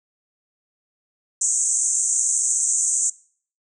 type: band-pass noise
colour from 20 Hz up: white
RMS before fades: -21 dBFS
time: 1.41-3.1 s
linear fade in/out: 5 ms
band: 6300 to 8500 Hz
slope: 96 dB/octave
effects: noise-tail reverb RT60 0.5 s tail -22 dB re dry